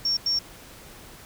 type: tone bursts at uneven times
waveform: triangle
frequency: 5500 Hz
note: F8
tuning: 27 cents flat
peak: -18 dBFS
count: 2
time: 0.05-0.17 / 0.26-0.39 s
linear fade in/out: 5 ms
effects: tanh soft clip ceiling -19 dBFS + pink hiss -46 dBFS RMS until 1.25 s